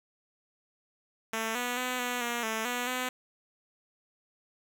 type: tone with pitch steps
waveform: 5% pulse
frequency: 223.2 / 245.3 / 251.8 / 245.9 / 237.9 / 221.3 / 245.3 / 253.1 Hz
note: A3 / B3 / B3 / B3 / A#3 / A3 / B3 / B3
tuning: +25 / -12 / +34 / -7 / +35 / +10 / -12 / +43 cents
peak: -19 dBFS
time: 1.33-3.09 s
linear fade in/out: 5 ms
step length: 220 ms
effects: none